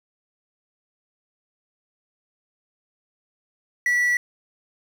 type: tone with quantisation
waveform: triangle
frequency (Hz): 1951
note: B6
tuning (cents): -22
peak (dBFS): -16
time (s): 3.86-4.17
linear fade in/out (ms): 2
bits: 7
effects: none